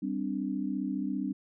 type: chord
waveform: sine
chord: G suspended fourth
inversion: none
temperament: equal with one note detuned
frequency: 196 / 258.8 / 293.7 Hz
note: G3 / C4 / D4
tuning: 0 / -19 / 0 cents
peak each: -34 dBFS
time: 0.02-1.33 s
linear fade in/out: 10 ms
effects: none